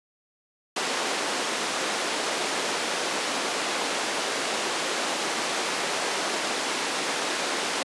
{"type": "band-pass noise", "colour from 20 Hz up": "pink", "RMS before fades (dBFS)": -28, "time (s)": [0.76, 7.83], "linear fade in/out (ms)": 5, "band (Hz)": [330, 7500], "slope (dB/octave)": 12, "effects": ["high-pass 200 Hz 12 dB/octave", "resampled to 24000 Hz"]}